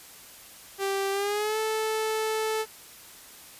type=tone with pitch glide; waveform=sawtooth; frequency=392 to 437.5 Hz; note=G4 to A4; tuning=0 to -10 cents; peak=-22 dBFS; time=0.78-2.66 s; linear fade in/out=50 ms; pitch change=+190 cents; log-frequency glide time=1.11-1.58 s; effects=white hiss -48 dBFS RMS until 3.59 s + resampled to 32000 Hz

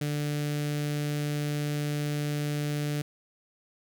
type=tone with notch filter; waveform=sawtooth; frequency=147.4 Hz; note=D3; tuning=7 cents sharp; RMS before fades=-30 dBFS; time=0.01-3.02 s; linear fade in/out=5 ms; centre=970 Hz; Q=1; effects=none

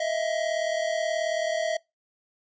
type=tone pair together; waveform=square; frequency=633 / 671.6 Hz; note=D#5 / E5; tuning=+30 / +32 cents; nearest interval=minor second; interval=102 cents; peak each=-28 / -30 dBFS; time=0-1.77 s; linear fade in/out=5 ms; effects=noise-tail reverb RT60 0.2 s tail -23 dB re dry + resampled to 16000 Hz

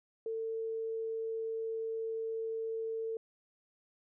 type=tone; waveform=sine; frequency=448.6 Hz; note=A4; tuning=34 cents sharp; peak=-34 dBFS; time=0.26-3.17 s; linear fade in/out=2 ms; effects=none

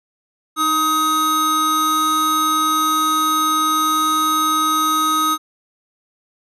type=tone pair together; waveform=square; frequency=310 / 1259.9 Hz; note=D#4 / D#6; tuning=-6 / +21 cents; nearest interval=2 octaves; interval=2427 cents; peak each=-25 / -16 dBFS; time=0.56-5.38 s; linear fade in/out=50 ms; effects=resampled to 32000 Hz

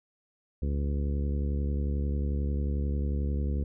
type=harmonic tone; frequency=71.2 Hz; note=C#2; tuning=47 cents sharp; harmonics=1 / 2 / 3 / 4 / 5 / 6 / 7; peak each=-27 / -36 / -37 / -42 / -44 / -45 / -46 dBFS; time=0.62-3.64 s; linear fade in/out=5 ms; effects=none

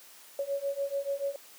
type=beating tone pair; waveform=sine; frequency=554.4 / 561.3 Hz; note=C#5 / C#5; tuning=0 / +22 cents; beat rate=6.9 Hz; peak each=-33 / -32 dBFS; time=0.39-1.36 s; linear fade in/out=2 ms; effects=white hiss -53 dBFS RMS until 1.58 s + high-pass 300 Hz 12 dB/octave

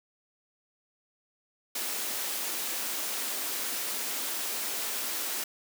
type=high-pass noise; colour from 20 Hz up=white; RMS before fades=-33 dBFS; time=1.75-5.44 s; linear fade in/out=5 ms; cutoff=210 Hz; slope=48 dB/octave; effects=none

